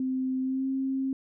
sine tone with pitch glide, 260 to 266.7 Hz, C4 to C4, -11 to +33 cents, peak -26 dBFS, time 0-1.13 s, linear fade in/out 2 ms, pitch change +44 cents, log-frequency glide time 0.41-0.67 s, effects none

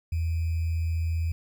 sine tone with sample-and-hold, 82.3 Hz, E2, 2 cents flat, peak -24 dBFS, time 0.12-1.32 s, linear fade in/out 5 ms, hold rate 2450 Hz, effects none

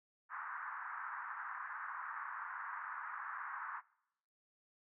pink band-pass noise, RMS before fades -45 dBFS, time 0.29-3.82 s, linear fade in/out 50 ms, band 980 to 1700 Hz, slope 48 dB/octave, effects noise-tail reverb RT60 0.8 s tail -23 dB re dry

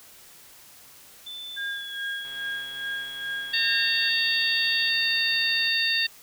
sine tone with pitch glide, 3520 to 3328 Hz, A7 to G#7, 0 to +3 cents, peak -35 dBFS, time 1.26-4.9 s, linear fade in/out 10 ms, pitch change -97 cents, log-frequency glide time 1.66-1.97 s
sine tone with tremolo, 1619 Hz, G#6, 45 cents flat, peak -28 dBFS, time 1.56-4.1 s, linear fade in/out 20 ms, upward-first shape sine, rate 2.4 Hz, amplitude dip 75%
click train, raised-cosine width 0.3 ms, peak -33 dBFS, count 468, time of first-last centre 2.25-5.684 s, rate 136 Hz
harmonic tone, 913 Hz, A#5, 36 cents flat, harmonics 2 / 3 / 4 / 5, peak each -27 / -27 / -27 / -27 dBFS, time 3.53-6.07 s, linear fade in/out 10 ms
effects white hiss -50 dBFS RMS until 6.22 s

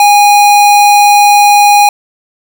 square tone, 821 Hz, G#5, 20 cents flat, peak -3 dBFS, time 0-1.89 s, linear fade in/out 2 ms, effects none

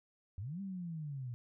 sine linear two-way sweep, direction up then down, 83.9 to 200 to 117.2 Hz, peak -39 dBFS, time 0.38-1.34 s, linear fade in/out 0 ms, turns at 0.61 s, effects none

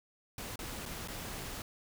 pink noise with dropouts, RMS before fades -42 dBFS, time 0.38-1.62 s, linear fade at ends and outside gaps 2 ms, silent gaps 0.558-0.59 / 0.856-0.86 / 1.076-1.083 s, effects none

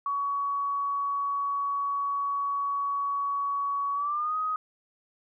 sine tone with pitch glide, 1125 to 1255.5 Hz, C#6 to D#6, +25 to +15 cents, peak -26 dBFS, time 0.06-4.56 s, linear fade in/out 2 ms, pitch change +190 cents, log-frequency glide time 3.94-4.36 s, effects none

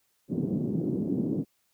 pink band-pass noise, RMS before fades -29 dBFS, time 0.28-1.45 s, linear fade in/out 50 ms, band 160 to 340 Hz, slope 24 dB/octave, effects white hiss -72 dBFS RMS until 1.73 s

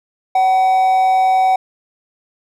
triangle tone with amplitude modulation, 755 Hz, F#5, 35 cents sharp, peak -7 dBFS, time 0.35-1.56 s, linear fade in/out 5 ms, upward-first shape sine, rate 211 Hz, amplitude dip 30%, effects none

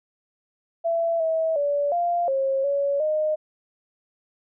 sine tone with pitch steps, 669 / 646 / 575 / 695 / 539 / 563 / 616 Hz, E5 / E5 / D5 / F5 / C#5 / C#5 / D#5, +25 / -35 / -37 / -9 / -49 / +27 / -17 cents, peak -20 dBFS, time 0.84-3.36 s, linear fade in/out 20 ms, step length 360 ms, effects none

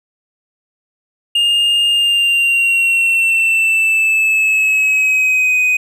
triangle tone with pitch glide, 2824 to 2501 Hz, F7 to D#7, +19 to +8 cents, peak -9 dBFS, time 1.35-5.77 s, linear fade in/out 5 ms, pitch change -211 cents, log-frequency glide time 1.89-5.59 s, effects none

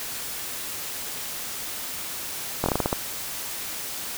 slowing click train, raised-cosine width 1 ms, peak -8 dBFS, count 8, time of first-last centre 2.64-2.929 s, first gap 21 ms, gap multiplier 1.22, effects white hiss -33 dBFS RMS until 4.17 s

